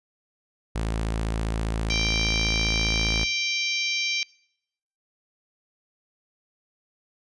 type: tone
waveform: sawtooth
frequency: 55 Hz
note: A1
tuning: in tune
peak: -21 dBFS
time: 0.75-3.25 s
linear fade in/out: 10 ms
type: harmonic tone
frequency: 784 Hz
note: G5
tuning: in tune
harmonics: 3 / 4 / 5 / 6 / 7 / 8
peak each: -27 / -32 / -32 / -34 / -33 / -36 dBFS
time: 1.9-4.23 s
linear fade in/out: 0 ms
effects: noise-tail reverb RT60 0.8 s tail -25 dB re dry + resampled to 24000 Hz